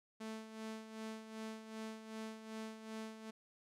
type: tone with tremolo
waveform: sawtooth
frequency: 220.2 Hz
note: A3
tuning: 2 cents sharp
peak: -39 dBFS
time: 0.2-3.31 s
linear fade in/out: 10 ms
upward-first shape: sine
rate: 2.6 Hz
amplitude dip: 65%
effects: low-pass 10000 Hz 12 dB/octave